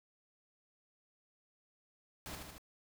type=noise with echo; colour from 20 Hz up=pink; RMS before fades=-45 dBFS; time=2.26-2.35 s; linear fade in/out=0 ms; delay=77 ms; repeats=3; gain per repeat=-3 dB; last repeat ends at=2.581 s; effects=none